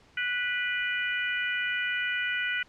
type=harmonic tone with a mistuned harmonic; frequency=492.4 Hz; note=B4; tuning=5 cents flat; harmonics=3 / 4 / 5 / 6; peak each=-30 / -32 / -34 / -36 dBFS; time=0.17-2.63 s; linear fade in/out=5 ms; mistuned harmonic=5; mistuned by=-26 cents; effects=pink hiss -59 dBFS RMS until 2.68 s + low-pass 5000 Hz 12 dB/octave